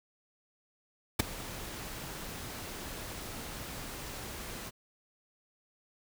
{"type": "noise with ADSR envelope", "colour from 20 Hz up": "pink", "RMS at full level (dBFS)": -23, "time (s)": [1.19, 4.71], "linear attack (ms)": 10, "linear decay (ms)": 10, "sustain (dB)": -19, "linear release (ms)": 30, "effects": []}